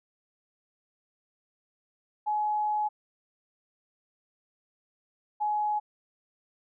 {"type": "tone pair in turn", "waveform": "sine", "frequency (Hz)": [845, 841.9], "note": ["G#5", "G#5"], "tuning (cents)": [30, 23], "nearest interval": "unison", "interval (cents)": 7, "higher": "first", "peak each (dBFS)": -25, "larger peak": "neither", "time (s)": [[2.26, 2.89], [5.4, 5.8]], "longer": "first", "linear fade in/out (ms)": 20, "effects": []}